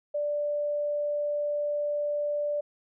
sine tone, 587.3 Hz, D5, in tune, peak -26 dBFS, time 0.14-2.61 s, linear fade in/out 10 ms, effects none

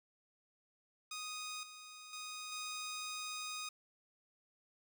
10% pulse tone with level steps, 1244.5 Hz, D#6, in tune, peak -34 / -43 / -36 / -33 dBFS, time 1.11-3.69 s, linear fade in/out 5 ms, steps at 1.63 / 2.13 / 2.52 s, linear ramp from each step 2 ms, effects none

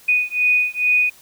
sine beating tone pair, 2479 / 2481.3 Hz, D#7 / D#7, -7 / -5 cents, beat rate 2.3 Hz, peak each -18 dBFS, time 0.08-1.1 s, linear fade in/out 10 ms, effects white hiss -48 dBFS RMS until 1.21 s

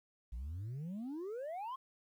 sine exponential sweep, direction up, 54 to 1096 Hz, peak -37 dBFS, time 0.32-1.76 s, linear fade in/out 10 ms, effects tanh soft clip ceiling -39 dBFS + 12-bit

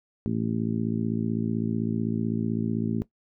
harmonic tone, 55.8 Hz, A1, 25 cents sharp, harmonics 2 / 3 / 4 / 5 / 6 / 7, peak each -32 / -32 / -27 / -33 / -36 / -38 dBFS, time 0.26-3.02 s, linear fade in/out 0 ms, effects noise-tail reverb RT60 0.1 s tail -17 dB re dry

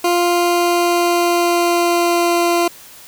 20% pulse tone with pitch glide, 349.2 to 344.6 Hz, F4 to F4, 0 to -23 cents, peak -8 dBFS, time 0.04-2.68 s, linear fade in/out 5 ms, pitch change -23 cents, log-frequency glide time 0.23-2.37 s, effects white hiss -40 dBFS RMS until 3.07 s

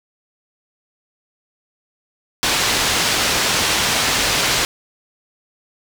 white low-pass noise, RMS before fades -18 dBFS, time 2.43-4.65 s, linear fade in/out 0 ms, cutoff 5400 Hz, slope 12 dB/octave, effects none

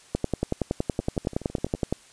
two click trains, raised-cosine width 2 ms, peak -24 / -10 dBFS, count 10 / 20, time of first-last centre 1-1.75 / 0.15-1.926 s, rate 12 / 10.7 Hz, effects white hiss -53 dBFS RMS until 2.12 s + resampled to 22050 Hz

